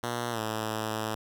5% pulse tone with pitch glide, 120 to 109.41 Hz, B2 to A2, -49 to -9 cents, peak -19 dBFS, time 0.03-1.15 s, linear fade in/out 5 ms, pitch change -160 cents, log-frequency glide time 0.31-0.39 s, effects none

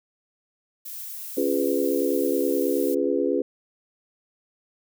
violet noise, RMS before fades -36 dBFS, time 0.85-2.95 s, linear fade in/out 10 ms
sine chord, C# dominant seventh, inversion none, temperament just, 277.2 / 346.5 / 415.8 / 498.9 Hz, C#4 / E#4 / G#4 / B4, 0 / -14 / +2 / +17 cents, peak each -26 dBFS, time 1.37-3.42 s, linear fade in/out 5 ms
effects none

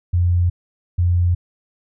sine tone pair in turn, 88 / 88 Hz, F2 / F2, +14 / +14 cents, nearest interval unison, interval 0 cents, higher neither, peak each -13 dBFS, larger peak neither, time 0.13-0.5 / 0.98-1.35 s, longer neither, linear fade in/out 10 ms, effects none

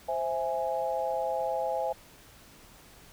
sine chord, C augmented, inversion none, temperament equal, 523.3 / 659.3 / 830.6 Hz, C5 / E5 / G#5, 0 / 0 / 0 cents, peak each -32 dBFS, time 0.08-1.93 s, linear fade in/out 10 ms, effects pink hiss -54 dBFS RMS until 3.12 s

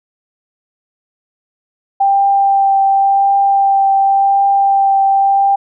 sine tone with vibrato, 788 Hz, G5, 9 cents sharp, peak -8 dBFS, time 2-5.56 s, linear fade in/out 10 ms, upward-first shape triangle, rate 0.91 Hz, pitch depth 13 cents each way, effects none

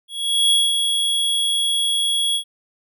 square tone with ADSR envelope, 3334 Hz, G#7, 6 cents sharp, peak -13 dBFS, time 0.08-2.44 s, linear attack 430 ms, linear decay 210 ms, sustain -5 dB, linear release 88 ms, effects none

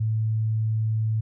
sine tone, 110 Hz, A2, in tune, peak -21 dBFS, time 0-1.21 s, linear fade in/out 10 ms, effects none

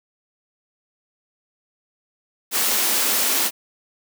white high-pass noise, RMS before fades -20 dBFS, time 2.51-3.51 s, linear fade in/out 50 ms, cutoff 200 Hz, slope 96 dB/octave, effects none

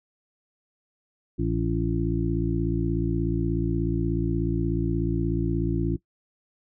harmonic tone, 56.6 Hz, A1, 50 cents sharp, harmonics 1 / 2 / 3 / 5 / 6, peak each -29 / -29 / -29 / -29 / -29 dBFS, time 1.38-5.97 s, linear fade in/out 20 ms, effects noise-tail reverb RT60 0.1 s tail -19 dB re dry

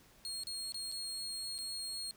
30% pulse tone with dropouts, 4276 Hz, C8, 37 cents sharp, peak -36 dBFS, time 0.25-2.11 s, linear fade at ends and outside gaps 0 ms, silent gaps 0.435-0.47 / 0.721-0.744 / 0.916-0.922 / 1.581-1.587 s, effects pink hiss -63 dBFS RMS until 2.16 s

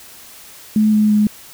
sine tone with pitch steps, 214.5 / 212.4 / 210.3 Hz, A3 / G#3 / G#3, -44 / +39 / +22 cents, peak -10 dBFS, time 0.76-1.27 s, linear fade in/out 2 ms, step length 170 ms, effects white hiss -40 dBFS RMS until 1.53 s

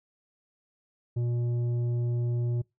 triangle tone with tanh clipping, 120 Hz, B2, 49 cents flat, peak -27 dBFS, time 1.16-2.62 s, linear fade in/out 10 ms, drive 12 dB, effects noise-tail reverb RT60 0.2 s tail -24 dB re dry

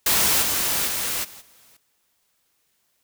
white noise with level steps, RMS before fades -19 / -23 / -26 / -43 / -54 dBFS, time 0.06-1.77 s, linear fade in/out 5 ms, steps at 0.41 / 0.86 / 1.23 / 1.4 s, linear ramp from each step 20 ms, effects white hiss -69 dBFS RMS until 3.03 s

